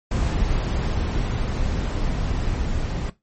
brown noise with level ramp, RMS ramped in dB -21 to -25 dBFS, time 0.11-3.1 s, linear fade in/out 5 ms, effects noise-tail reverb RT60 0.2 s tail -17 dB re dry + MP3 32 kbps

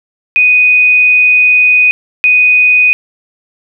sine tone pair in turn, 2489 / 2489 Hz, D#7 / D#7, 0 / 0 cents, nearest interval unison, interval 0 cents, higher neither, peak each -4 dBFS, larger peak neither, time 0.36-1.91 / 2.24-2.93 s, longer first, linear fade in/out 0 ms, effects none

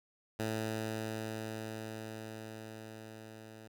10% pulse tone with level ramp, 110 Hz, A2, in tune, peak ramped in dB -25 to -42 dBFS, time 0.39-3.68 s, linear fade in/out 10 ms, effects none

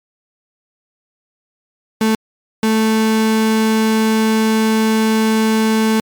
35% pulse tone bursts at uneven times, 220 Hz, A3, in tune, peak -10 dBFS, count 2, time 2.01-2.15 / 2.63-6 s, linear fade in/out 2 ms, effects MP3 96 kbps

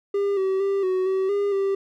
triangle tone with pitch steps, 401 / 382.2 / 394.4 / 372.3 / 381 / 404.4 / 392.1 Hz, G4 / G4 / G4 / F#4 / G4 / G#4 / G4, +39 / -44 / +11 / +11 / -49 / -46 / 0 cents, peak -18 dBFS, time 0.14-1.75 s, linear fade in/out 5 ms, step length 230 ms, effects none

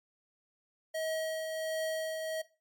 square tone with tremolo, 637 Hz, D#5, 41 cents sharp, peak -32 dBFS, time 0.94-2.42 s, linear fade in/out 10 ms, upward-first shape triangle, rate 1.4 Hz, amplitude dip 40%, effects noise-tail reverb RT60 0.3 s tail -17 dB re dry + MP3 96 kbps

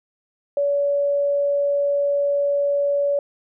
sine tone, 569 Hz, C#5, 45 cents sharp, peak -17 dBFS, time 0.57-3.19 s, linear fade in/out 2 ms, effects none

